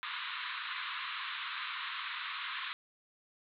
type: band-pass noise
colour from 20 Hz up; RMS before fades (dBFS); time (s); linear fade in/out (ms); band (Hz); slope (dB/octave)
pink; -40; 0.03-2.73; 0; 1000 to 4000; 96
effects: none